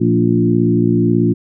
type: harmonic tone with a mistuned harmonic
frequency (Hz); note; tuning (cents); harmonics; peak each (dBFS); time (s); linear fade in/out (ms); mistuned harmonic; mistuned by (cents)
58.27; A#1; 0; 2 / 3 / 4 / 5 / 6; -17 / -17 / -17 / -17 / -17; 0-1.34; 20; 4; -26
effects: none